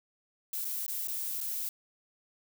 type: noise with dropouts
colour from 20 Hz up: violet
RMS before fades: -35 dBFS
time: 0.53-1.69 s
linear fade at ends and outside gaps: 1 ms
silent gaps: 0.646-0.651 / 0.864-0.88 / 1.073-1.082 / 1.405-1.412 s
effects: none